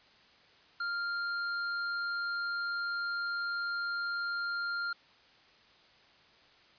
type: tone with hard clipping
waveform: sine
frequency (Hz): 1396.9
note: F6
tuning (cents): 0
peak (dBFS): -34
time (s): 0.8-4.93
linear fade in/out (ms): 5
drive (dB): 14
effects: white hiss -61 dBFS RMS until 6.78 s + resampled to 11025 Hz